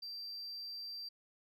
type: tone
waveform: sine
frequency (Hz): 4699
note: D8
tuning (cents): 0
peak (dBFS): -40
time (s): 0.02-1.09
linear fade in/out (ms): 10
effects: tanh soft clip ceiling -41 dBFS